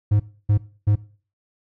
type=tone bursts; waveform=triangle; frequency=103.83 Hz; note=G#2; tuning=in tune; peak=-12 dBFS; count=3; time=0.11-0.957 s; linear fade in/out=10 ms; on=89 ms; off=290 ms; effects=noise-tail reverb RT60 0.4 s tail -18 dB re dry